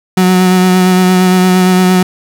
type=tone with vibrato; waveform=35% pulse; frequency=183.9 Hz; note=F#3; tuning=10 cents flat; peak=-4 dBFS; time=0.17-2.03 s; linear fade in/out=5 ms; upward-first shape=sine; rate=8.7 Hz; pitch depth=18 cents each way; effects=none